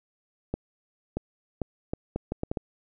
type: accelerating click train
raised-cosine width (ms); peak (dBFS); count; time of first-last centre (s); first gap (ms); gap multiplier
2; -15; 9; 0.54-2.572; 630; 0.71
effects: none